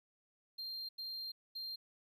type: tone bursts at uneven times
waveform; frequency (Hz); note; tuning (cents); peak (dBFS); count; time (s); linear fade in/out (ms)
triangle; 4186; C8; 0; -40; 3; 0.58-0.89 / 0.98-1.32 / 1.55-1.76; 10
effects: 13-bit